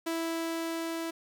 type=tone with level ramp; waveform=sawtooth; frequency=329.6 Hz; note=E4; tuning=in tune; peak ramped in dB=-26 to -29 dBFS; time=0.06-1.11 s; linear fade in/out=10 ms; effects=10-bit